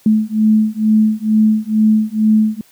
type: beating tone pair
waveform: sine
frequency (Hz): 215.3 / 217.5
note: A3 / A3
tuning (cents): -37 / -20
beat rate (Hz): 2.2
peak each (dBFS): -13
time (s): 0.06-2.61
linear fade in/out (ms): 2
effects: white hiss -50 dBFS RMS until 2.71 s + high-pass 80 Hz 12 dB/octave